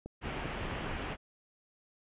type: click train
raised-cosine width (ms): 2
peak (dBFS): -29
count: 4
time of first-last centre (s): 0.06-0.654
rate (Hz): 5.05
type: low-pass noise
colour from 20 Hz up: pink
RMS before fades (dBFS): -38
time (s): 0.21-1.17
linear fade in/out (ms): 50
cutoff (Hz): 3200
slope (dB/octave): 48
effects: resampled to 8000 Hz